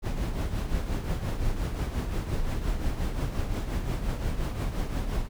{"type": "noise with tremolo", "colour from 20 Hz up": "brown", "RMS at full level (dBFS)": -26, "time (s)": [0.02, 5.29], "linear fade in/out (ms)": 50, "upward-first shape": "triangle", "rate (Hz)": 5.7, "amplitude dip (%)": 60, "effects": []}